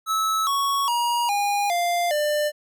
square tone with pitch steps, 1300 / 1112.3 / 951.7 / 814.2 / 696.7 / 596.1 Hz, E6 / C#6 / A#5 / G#5 / F5 / D5, -24 / +6 / +36 / -35 / -4 / +26 cents, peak -21 dBFS, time 0.06-2.52 s, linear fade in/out 50 ms, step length 410 ms, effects none

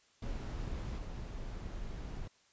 brown noise with level steps, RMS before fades -39 / -42 dBFS, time 0.22-2.28 s, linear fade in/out 5 ms, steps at 0.98 s, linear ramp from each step 2 ms, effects white hiss -68 dBFS RMS until 2.52 s + resampled to 16000 Hz

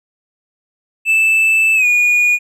triangle tone with pitch glide, 2637 to 2446 Hz, E7 to D#7, 0 to -30 cents, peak -8 dBFS, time 1.05-2.39 s, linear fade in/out 50 ms, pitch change -130 cents, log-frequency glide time 1.75-1.86 s, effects none

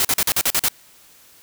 white noise bursts, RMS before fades -18 dBFS, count 8, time 0-0.684 s, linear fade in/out 0 ms, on 47 ms, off 44 ms, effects white hiss -50 dBFS RMS until 1.42 s

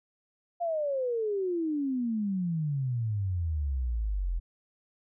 sine exponential sweep, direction down, 704 to 40.93 Hz, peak -27 dBFS, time 0.6-4.4 s, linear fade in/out 20 ms, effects none

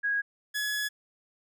sine / sawtooth tone pair in turn, 1649 / 1693.4 Hz, G#6 / G#6, -13 / +33 cents, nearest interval unison, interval 46 cents, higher second, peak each -25 dBFS, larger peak neither, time 0.03-0.22 / 0.54-0.89 s, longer second, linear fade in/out 20 ms, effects none

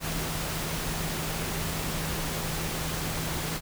sine tone in noise, 160.1 Hz, D#3, 50 cents sharp, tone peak -35 dBFS, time 0-3.61 s, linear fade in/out 50 ms, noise pink, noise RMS -32 dBFS, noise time 0-3.61 s, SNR -6 dB, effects none

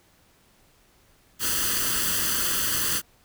white noise with comb filter, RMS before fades -25 dBFS, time 1.39-3.02 s, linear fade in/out 50 ms, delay 0.65 ms, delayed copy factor +0.75, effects pink hiss -60 dBFS RMS until 3.24 s

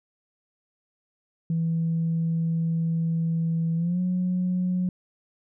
sine tone with pitch glide, 164.6 to 181.58 Hz, E3 to F#3, -2 to -32 cents, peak -21 dBFS, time 1.5-4.89 s, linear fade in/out 2 ms, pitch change +170 cents, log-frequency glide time 3.76-4 s, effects tanh soft clip ceiling -18 dBFS

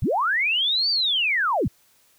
sine linear two-way sweep, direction up then down, 51.91 to 4699 to 51.91 Hz, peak -19 dBFS, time 0.02-1.68 s, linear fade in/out 5 ms, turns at 0.9 s, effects white hiss -60 dBFS RMS until 2.18 s

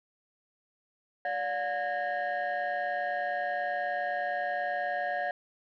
sine tone cluster, 579 / 718 / 1648 / 1836 Hz, D5 / F5 / G#6 / A#6, -25 / +48 / -14 / -27 cents, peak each -34 / -30 / -35 / -37 dBFS, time 1.25-5.31 s, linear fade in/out 2 ms, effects tanh soft clip ceiling -24 dBFS

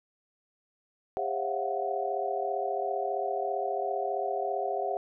sine tone cluster, 402.9 / 538 / 662 / 705 / 740 Hz, G4 / C5 / E5 / F5 / F#5, +48 / +48 / +7 / +16 / 0 cents, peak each -34 / -36 / -35 / -36 / -33 dBFS, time 1.17-4.97 s, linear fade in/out 0 ms, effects none

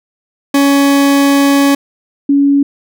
40% pulse / sine tone pair in turn, 279.7 / 281.3 Hz, C#4 / C#4, +16 / +26 cents, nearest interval unison, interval 10 cents, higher second, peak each -6 dBFS, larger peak neither, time 0.54-1.75 / 2.29-2.63 s, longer first, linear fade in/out 5 ms, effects none

